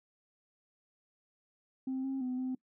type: tone with pitch steps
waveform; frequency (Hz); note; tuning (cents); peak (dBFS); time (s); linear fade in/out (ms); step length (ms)
sine; 262.2 / 267.9 / 253 / 257.5; C4 / C4 / B3 / C4; +4 / +41 / +42 / -28; -31; 1.87-2.55; 5; 170
effects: noise-tail reverb RT60 0.1 s tail -23 dB re dry + tanh soft clip ceiling -30 dBFS